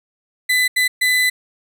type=tone bursts at uneven times; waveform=35% pulse; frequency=2004 Hz; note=B6; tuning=25 cents sharp; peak=-12 dBFS; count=3; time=0.49-0.68 / 0.76-0.88 / 1.01-1.3 s; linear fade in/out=10 ms; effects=none